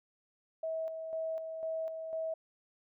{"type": "tone with tremolo", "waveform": "sine", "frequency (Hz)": 645, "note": "E5", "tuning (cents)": -38, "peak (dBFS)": -33, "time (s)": [0.63, 2.34], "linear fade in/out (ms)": 5, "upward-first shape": "square", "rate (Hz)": 2, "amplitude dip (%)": 45, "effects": []}